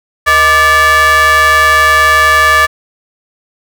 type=ring-modulated tone; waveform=square; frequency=277.2 Hz; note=C#4; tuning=in tune; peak=-3 dBFS; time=0.26-2.67 s; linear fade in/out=20 ms; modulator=1460 Hz; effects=none